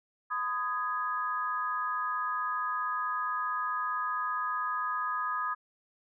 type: chord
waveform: sine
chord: G# minor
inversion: first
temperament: equal with one note detuned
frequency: 1009.1 / 1244.5 / 1661.2 Hz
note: B5 / D#6 / G#6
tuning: +37 / 0 / 0 cents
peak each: -36 / -31 / -37 dBFS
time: 0.3-5.55 s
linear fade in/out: 20 ms
effects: none